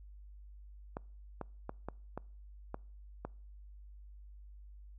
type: clicks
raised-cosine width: 1 ms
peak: -25 dBFS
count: 7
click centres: 0.969 / 1.413 / 1.694 / 1.886 / 2.176 / 2.744 / 3.25 s
effects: noise-tail reverb RT60 0.5 s tail -26 dB re dry + added 50 Hz sine -50 dBFS peak until 4.98 s